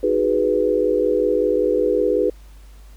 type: chord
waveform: sine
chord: G# minor seventh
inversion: second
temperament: equal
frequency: 311.1 / 370 / 415.3 / 493.9 Hz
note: D#4 / F#4 / G#4 / B4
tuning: 0 / 0 / 0 / 0 cents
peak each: -24 / -23 / -20 / -19 dBFS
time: 0.03-2.3 s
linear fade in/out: 5 ms
effects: added 50 Hz sine -40 dBFS peak until 2.96 s + pink hiss -54 dBFS RMS until 2.96 s